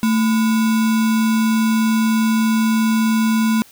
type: tone with sample-and-hold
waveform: sine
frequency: 222.1 Hz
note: A3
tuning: 16 cents sharp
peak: -13 dBFS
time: 0.03-3.62 s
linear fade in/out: 0 ms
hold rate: 1225 Hz
effects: white hiss -47 dBFS RMS until 3.71 s